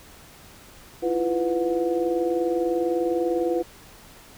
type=tone cluster; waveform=sine; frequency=325.4 / 345.4 / 498 / 726 Hz; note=E4 / F4 / B4 / F#5; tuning=-22 / -19 / +14 / -33 cents; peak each=-30 / -24 / -25 / -32 dBFS; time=1.02-3.63 s; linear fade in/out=20 ms; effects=pink hiss -48 dBFS RMS until 4.37 s